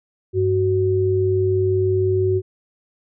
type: tone pair together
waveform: sine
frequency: 99.05 / 372.9 Hz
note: G2 / F#4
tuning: +18 / +14 cents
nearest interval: octave + major seventh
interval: 2296 cents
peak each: -20 / -17 dBFS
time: 0.33-2.42 s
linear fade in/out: 50 ms
effects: none